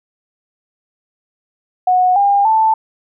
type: tone with pitch steps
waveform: sine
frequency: 733 / 804 / 881.8 Hz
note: F#5 / G5 / A5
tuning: -16 / +44 / +4 cents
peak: -9 dBFS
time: 1.87-2.74 s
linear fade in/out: 5 ms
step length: 290 ms
effects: none